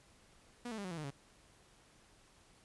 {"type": "tone with pitch steps", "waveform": "sawtooth", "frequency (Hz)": [242.1, 220.7, 201.2, 183.48, 167.28, 152.51, 139.05], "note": ["B3", "A3", "G3", "F#3", "E3", "D#3", "C#3"], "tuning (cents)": [-34, 5, 45, -14, 26, -34, 6], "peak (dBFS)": -37, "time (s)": [0.65, 1.105], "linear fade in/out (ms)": 5, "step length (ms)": 65, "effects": ["pink hiss -65 dBFS RMS until 2.64 s", "resampled to 24000 Hz"]}